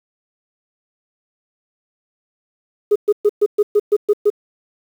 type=tone bursts; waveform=sine; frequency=415.3 Hz; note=G#4; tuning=in tune; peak=-8 dBFS; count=9; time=2.91-4.302 s; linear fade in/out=10 ms; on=48 ms; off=120 ms; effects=tanh soft clip ceiling -6 dBFS + 7-bit